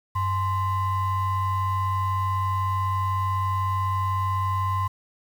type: ring-modulated tone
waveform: triangle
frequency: 473 Hz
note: A#4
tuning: 25 cents sharp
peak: -17 dBFS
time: 0.15-4.88 s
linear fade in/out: 10 ms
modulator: 569 Hz
effects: 8-bit